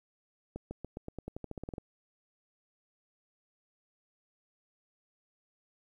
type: accelerating click train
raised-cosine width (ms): 2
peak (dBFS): -26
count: 15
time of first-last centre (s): 0.56-1.782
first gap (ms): 150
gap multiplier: 0.91
effects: 11-bit